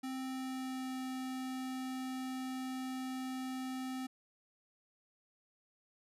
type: tone with pitch glide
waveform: square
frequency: 261.6 to 259.2 Hz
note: C4 to C4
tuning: 0 to -16 cents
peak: -39 dBFS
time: 0.03-4.07 s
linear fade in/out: 10 ms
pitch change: -16 cents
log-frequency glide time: 0.2-0.99 s
effects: resampled to 32000 Hz